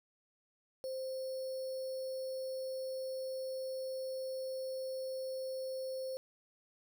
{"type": "tone with sample-and-hold", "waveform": "sine", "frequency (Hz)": 523.3, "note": "C5", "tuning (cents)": 0, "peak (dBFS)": -37, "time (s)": [0.84, 6.17], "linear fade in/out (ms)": 0, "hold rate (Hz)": 4900, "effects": []}